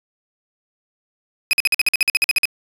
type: tone bursts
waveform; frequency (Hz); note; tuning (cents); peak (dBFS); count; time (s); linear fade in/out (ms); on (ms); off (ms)
35% pulse; 2523; D#7; +23; -11; 14; 1.51-2.454; 0; 21; 50
effects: resampled to 32000 Hz